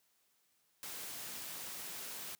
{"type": "noise", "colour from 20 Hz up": "white", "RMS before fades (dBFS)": -45, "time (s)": [0.83, 2.35], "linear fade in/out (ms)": 0, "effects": ["white hiss -75 dBFS RMS until 2.39 s", "high-pass 100 Hz 12 dB/octave"]}